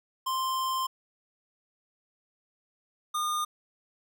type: tone pair in turn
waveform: square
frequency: 1046.5 / 1216.9 Hz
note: C6 / D#6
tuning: 0 / -39 cents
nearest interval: minor third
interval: 261 cents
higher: second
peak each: -28 dBFS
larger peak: neither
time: 0.26-0.87 / 3.14-3.45 s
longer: first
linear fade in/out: 10 ms
effects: none